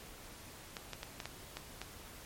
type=clicks; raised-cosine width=0.2 ms; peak=-23 dBFS; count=7; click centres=0.768 / 0.933 / 1.031 / 1.202 / 1.256 / 1.57 / 1.816 s; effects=pink hiss -52 dBFS RMS until 2.25 s + MP3 64 kbps